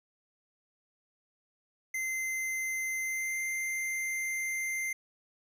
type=tone with pitch glide; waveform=square; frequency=2072 to 2089 Hz; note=C7 to C7; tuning=-17 to -3 cents; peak=-32 dBFS; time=1.94-4.93 s; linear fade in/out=5 ms; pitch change=+14 cents; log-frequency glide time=3.02-3.4 s; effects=none